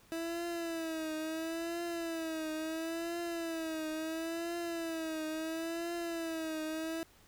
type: tone with vibrato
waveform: 30% pulse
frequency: 327.1 Hz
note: E4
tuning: 13 cents flat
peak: -33 dBFS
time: 0.12-7.03 s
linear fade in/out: 0 ms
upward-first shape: triangle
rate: 0.73 Hz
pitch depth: 88 cents each way
effects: pink hiss -63 dBFS RMS until 7.27 s